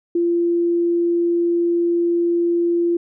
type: tone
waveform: sine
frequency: 343.2 Hz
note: F4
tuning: 30 cents flat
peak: -15 dBFS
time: 0.15-2.97 s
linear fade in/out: 5 ms
effects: none